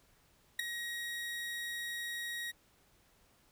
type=tone with ADSR envelope; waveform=30% pulse; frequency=1892 Hz; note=A#6; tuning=25 cents sharp; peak=-24 dBFS; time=0.59-2.52 s; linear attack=6 ms; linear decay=5 ms; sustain=-11 dB; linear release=20 ms; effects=pink hiss -68 dBFS RMS until 3.51 s